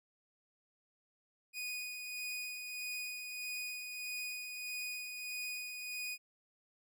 sawtooth tone with tremolo, 2477 Hz, D#7, 8 cents flat, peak -35 dBFS, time 1.53-6.18 s, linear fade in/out 50 ms, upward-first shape sine, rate 1.6 Hz, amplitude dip 40%, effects none

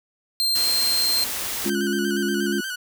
40% pulse tone, 4171 Hz, C8, 6 cents flat, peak -18 dBFS, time 0.4-1.24 s, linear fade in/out 0 ms
white band-stop noise, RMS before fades -28 dBFS, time 0.55-1.7 s, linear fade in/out 5 ms, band 120 to 180 Hz, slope 96 dB/octave
sine chord, Db major, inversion second, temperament equal, 207.7 / 277.2 / 349.2 Hz, Ab3 / Db4 / F4, 0 / 0 / 0 cents, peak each -25 / -28 / -25 dBFS, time 1.65-2.61 s, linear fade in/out 10 ms
sawtooth tone with vibrato, 1516 Hz, F#6, 42 cents sharp, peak -24 dBFS, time 1.69-2.76 s, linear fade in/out 10 ms, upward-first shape square, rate 8.4 Hz, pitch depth 51 cents each way
effects none

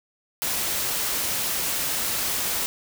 white noise, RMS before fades -26 dBFS, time 0.42-2.66 s, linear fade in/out 0 ms, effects none

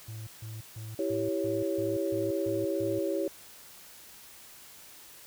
triangle tone bursts, 110 Hz, A2, in tune, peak -36 dBFS, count 9, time 0.08-2.99 s, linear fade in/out 5 ms, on 190 ms, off 150 ms
sine chord, C# diminished, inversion first, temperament equal, 329.6 / 392 / 554.4 Hz, E4 / G4 / C#5, 0 / 0 / 0 cents, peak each -32 dBFS, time 0.99-3.28 s, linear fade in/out 2 ms
effects white hiss -51 dBFS RMS until 5.26 s

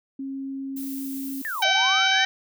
sine tone, 270.8 Hz, C#4, 40 cents flat, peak -29 dBFS, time 0.19-1.42 s, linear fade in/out 5 ms
violet noise, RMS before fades -38 dBFS, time 0.76-1.64 s, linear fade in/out 10 ms
sine linear two-way sweep, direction down then up, 1864.7 to 606 to 1864.7 Hz, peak -27 dBFS, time 1.45-2.25 s, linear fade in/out 0 ms, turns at 1.66 s
harmonic tone, 768 Hz, G5, 36 cents flat, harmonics 1 / 2 / 3 / 4 / 5 / 6 / 7 / 8, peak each -25 / -24 / -25 / -24 / -26 / -36 / -34 / -34 dBFS, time 1.62-2.25 s, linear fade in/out 5 ms
effects none

